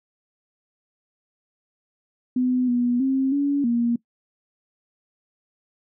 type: tone with pitch steps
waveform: sine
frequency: 252 / 243.3 / 266.4 / 283.3 / 236.3 Hz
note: B3 / B3 / C4 / C#4 / A#3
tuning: +35 / -26 / +31 / +38 / +24 cents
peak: -18 dBFS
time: 2.36-3.96 s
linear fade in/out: 5 ms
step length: 320 ms
effects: noise-tail reverb RT60 0.1 s tail -21 dB re dry